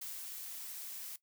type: noise with ADSR envelope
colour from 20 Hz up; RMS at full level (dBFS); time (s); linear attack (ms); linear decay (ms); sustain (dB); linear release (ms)
blue; -43; 0.01-1.16; 8; 200; -2; 3
effects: noise-tail reverb RT60 0.1 s tail -17 dB re dry